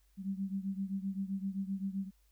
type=beating tone pair; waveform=sine; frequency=192 / 199.7 Hz; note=G3 / G3; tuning=-36 / +32 cents; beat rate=7.7 Hz; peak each=-36 / -39 dBFS; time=0.17-2.11 s; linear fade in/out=50 ms; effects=added 50 Hz sine -66 dBFS peak until 2.31 s + white hiss -75 dBFS RMS until 2.31 s